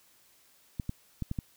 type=clicks; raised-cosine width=5 ms; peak=-20 dBFS; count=5; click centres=0.798 / 0.894 / 1.223 / 1.314 / 1.388 s; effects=white hiss -63 dBFS RMS until 1.56 s